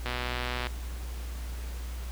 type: click train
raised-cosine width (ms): 0.3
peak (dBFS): -16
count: 76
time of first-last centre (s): 0.06-0.67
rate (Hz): 123
effects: added 60 Hz sine -34 dBFS peak until 2.11 s + pink hiss -47 dBFS RMS until 2.11 s